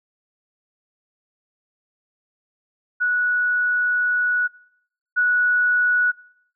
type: tone pair in turn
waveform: sine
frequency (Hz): 1469 / 1469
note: F#6 / F#6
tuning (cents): -13 / -13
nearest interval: unison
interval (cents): 0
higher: neither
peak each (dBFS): -17 / -15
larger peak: second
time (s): 3-4.48 / 5.16-6.12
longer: first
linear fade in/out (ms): 20
effects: noise-tail reverb RT60 0.7 s tail -21 dB re dry